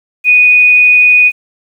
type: tone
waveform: sine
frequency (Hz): 2478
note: D#7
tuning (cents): -8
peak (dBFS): -3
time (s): 0.24-1.32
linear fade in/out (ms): 50
effects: 7-bit